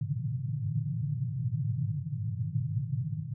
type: band-pass noise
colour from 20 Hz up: white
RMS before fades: -32 dBFS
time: 0.01-3.34 s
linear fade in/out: 5 ms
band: 100 to 160 Hz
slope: 96 dB/octave
effects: none